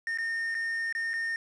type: tone with dropouts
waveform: triangle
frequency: 1828 Hz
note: A#6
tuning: 34 cents flat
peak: -27 dBFS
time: 0.07-1.36 s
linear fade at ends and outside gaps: 1 ms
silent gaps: 0.175-0.185 / 0.545-0.55 / 0.926-0.95 / 1.134-1.138 s
effects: resampled to 22050 Hz + 9-bit